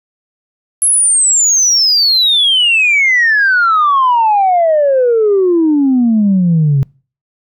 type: exponential sweep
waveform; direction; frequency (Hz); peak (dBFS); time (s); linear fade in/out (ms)
sine; down; 11000 to 133.7; -6; 0.82-6.83; 0
effects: noise-tail reverb RT60 0.4 s tail -26 dB re dry + tanh soft clip ceiling -4 dBFS

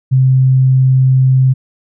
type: tone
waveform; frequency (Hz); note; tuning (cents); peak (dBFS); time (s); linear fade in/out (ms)
sine; 130.81; C3; 0; -6; 0.11-1.54; 20
effects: none

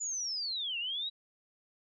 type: linear two-way sweep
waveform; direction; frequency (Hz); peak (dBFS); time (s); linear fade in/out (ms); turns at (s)
sine; down then up; 7040 to 2691 to 3905; -33; 0-1.1; 20; 0.78
effects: none

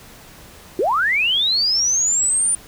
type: linear sweep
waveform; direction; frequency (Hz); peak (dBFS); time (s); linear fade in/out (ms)
sine; up; 323.8 to 9397; -15; 0.79-2.55; 2
effects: pink hiss -43 dBFS RMS until 2.67 s

